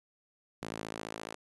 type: tone with high-pass filter sweep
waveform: sawtooth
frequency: 54.6 Hz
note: A1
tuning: 13 cents flat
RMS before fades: -42 dBFS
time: 0.62-1.35 s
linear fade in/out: 10 ms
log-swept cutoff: 200 to 430 Hz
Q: 0.74
effects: resampled to 24000 Hz